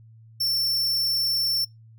45% pulse tone, 5410 Hz, E8, 44 cents sharp, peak -22 dBFS, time 0.4-1.65 s, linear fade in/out 10 ms, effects noise-tail reverb RT60 0.2 s tail -26 dB re dry + added 112 Hz sine -47 dBFS peak until 1.98 s

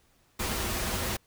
pink noise with comb filter, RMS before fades -31 dBFS, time 0.39-1.17 s, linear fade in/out 10 ms, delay 6.9 ms, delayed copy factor -0.5, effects pink hiss -66 dBFS RMS until 1.26 s

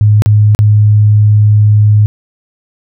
sine tone with dropouts, 105.4 Hz, G#2, 26 cents sharp, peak -3 dBFS, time 0.01-2.06 s, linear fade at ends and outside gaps 0 ms, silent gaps 0.221-0.26 / 0.549-0.59 s, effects none

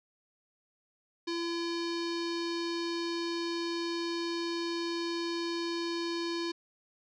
square tone with low-pass filter, 338.8 Hz, E4, 48 cents sharp, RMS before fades -34 dBFS, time 1.27-6.52 s, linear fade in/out 10 ms, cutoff 4600 Hz, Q 4.2, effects none

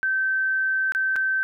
sine tone with dropouts, 1547 Hz, G6, 23 cents flat, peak -20 dBFS, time 0.03-1.43 s, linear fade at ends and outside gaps 0 ms, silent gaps 0.921-0.949 / 1.158-1.163 s, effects none

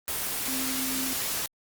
sine tone in noise, 262 Hz, C4, 2 cents sharp, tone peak -33 dBFS, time 0.48-1.13 s, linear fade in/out 0 ms, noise white, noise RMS -30 dBFS, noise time 0.08-1.46 s, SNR -6 dB, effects Opus 24 kbps

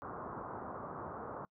white low-pass noise, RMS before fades -44 dBFS, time 0.02-1.45 s, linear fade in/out 0 ms, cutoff 1300 Hz, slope 48 dB/octave, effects noise-tail reverb RT60 0.1 s tail -26 dB re dry + high-pass 80 Hz 12 dB/octave

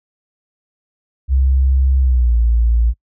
sine tone with pitch glide, 66.2 to 57.63 Hz, C2 to A#1, +21 to -19 cents, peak -10 dBFS, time 1.28-2.94 s, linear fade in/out 50 ms, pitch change -240 cents, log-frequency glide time 1.99-2.36 s, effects noise-tail reverb RT60 0.1 s tail -26 dB re dry

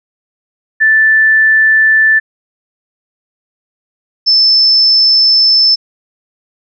sine tone pair in turn, 1760 / 5274 Hz, A6 / E8, 0 / 0 cents, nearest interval octave + perfect fifth, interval 1900 cents, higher second, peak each -5 dBFS, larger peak neither, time 0.8-2.2 / 4.26-5.76 s, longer second, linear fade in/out 20 ms, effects none

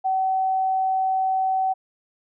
sine tone, 760 Hz, F#5, 46 cents sharp, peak -19 dBFS, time 0.04-1.74 s, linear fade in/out 20 ms, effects none

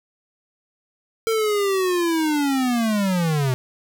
square linear sweep, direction down, 453.9 to 124.4 Hz, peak -19 dBFS, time 1.27-3.54 s, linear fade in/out 0 ms, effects none

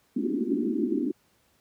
pink band-pass noise, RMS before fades -27 dBFS, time 0.16-1.12 s, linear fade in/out 10 ms, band 210 to 380 Hz, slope 96 dB/octave, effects pink hiss -66 dBFS RMS until 1.6 s + high-pass 80 Hz 12 dB/octave

